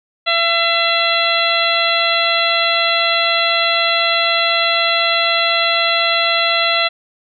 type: harmonic tone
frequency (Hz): 674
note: E5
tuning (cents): +38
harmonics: 1 / 2 / 3 / 4 / 5 / 6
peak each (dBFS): -20 / -20 / -20 / -20 / -20 / -20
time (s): 0.26-6.89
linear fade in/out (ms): 20
effects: none